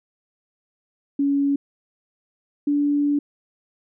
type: tone pair in turn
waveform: sine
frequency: 281.1 / 289.2 Hz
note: C#4 / D4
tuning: +24 / -27 cents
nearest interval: unison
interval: 49 cents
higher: second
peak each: -17 dBFS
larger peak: neither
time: 1.19-1.56 / 2.67-3.19 s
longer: second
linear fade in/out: 5 ms
effects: none